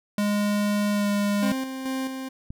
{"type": "tone with pitch glide", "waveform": "square", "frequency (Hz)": [206.2, 203.9], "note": ["G#3", "G#3"], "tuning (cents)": [-12, -32], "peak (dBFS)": -22, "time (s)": [0.18, 1.52], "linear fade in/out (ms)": 2, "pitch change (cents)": -20, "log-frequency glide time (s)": [0.92, 1.08]}
{"type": "tone with tremolo", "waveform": "40% pulse", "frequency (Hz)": 263.4, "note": "C4", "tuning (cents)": 12, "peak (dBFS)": -25, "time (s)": [1.42, 2.29], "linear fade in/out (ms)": 10, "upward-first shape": "square", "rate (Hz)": 2.3, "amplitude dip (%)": 45}
{"type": "click", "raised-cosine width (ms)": 5, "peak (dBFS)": -24, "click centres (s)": 2.505}
{"effects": []}